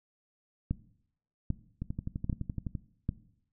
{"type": "two click trains", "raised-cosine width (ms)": 5, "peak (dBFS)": [-22, -17], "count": [12, 4], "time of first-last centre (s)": [[1.82, 2.752], [0.71, 3.091]], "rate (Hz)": [11.8, 1.26], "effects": ["noise-tail reverb RT60 0.7 s tail -18 dB re dry"]}